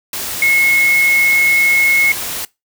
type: tone in noise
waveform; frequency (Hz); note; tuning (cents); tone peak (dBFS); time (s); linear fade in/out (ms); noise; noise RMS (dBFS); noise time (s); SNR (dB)
sine; 2175; C#7; -33; -9; 0.42-2.12; 2; white; -23; 0.13-2.45; +11
effects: noise-tail reverb RT60 0.2 s tail -21 dB re dry